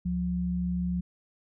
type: tone pair together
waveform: sine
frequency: 71.5 / 178.1 Hz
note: D2 / F3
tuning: -46 / +34 cents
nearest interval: octave + major third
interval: 1580 cents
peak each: -34 / -27 dBFS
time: 0.05-1.01 s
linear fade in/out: 10 ms
effects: none